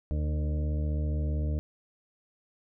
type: harmonic tone with a mistuned harmonic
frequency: 75.5 Hz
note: D2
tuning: 48 cents sharp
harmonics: 1 / 2 / 3 / 4 / 6 / 7 / 8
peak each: -27 / -35 / -42 / -41 / -46 / -49 / -46 dBFS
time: 0.11-1.59 s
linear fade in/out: 0 ms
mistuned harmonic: 2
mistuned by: -15 cents
effects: none